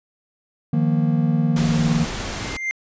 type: chord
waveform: triangle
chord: Eb suspended second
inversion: none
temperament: just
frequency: 155.56 / 175.01 / 233.3 Hz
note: Eb3 / F3 / Bb3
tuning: 0 / +4 / +2 cents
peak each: -17 / -21 / -19 dBFS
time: 0.73-2.05 s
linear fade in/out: 5 ms
type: noise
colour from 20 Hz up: pink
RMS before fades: -28 dBFS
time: 1.56-2.57 s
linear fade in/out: 5 ms
type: tone with exponential growth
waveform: triangle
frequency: 2096 Hz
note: C7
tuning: 2 cents sharp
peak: -17 dBFS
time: 2.2-2.71 s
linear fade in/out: 0 ms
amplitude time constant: 110 ms
effects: resampled to 16000 Hz